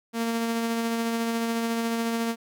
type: tone with tremolo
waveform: sawtooth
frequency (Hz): 230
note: A#3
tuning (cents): -23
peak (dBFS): -20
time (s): 0.13-2.36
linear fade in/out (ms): 50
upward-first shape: sine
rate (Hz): 14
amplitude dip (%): 25
effects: none